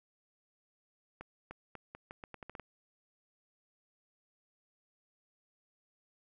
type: accelerating click train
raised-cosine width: 0.5 ms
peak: -30 dBFS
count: 11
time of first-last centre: 1.21-2.597 s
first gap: 300 ms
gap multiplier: 0.81
effects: none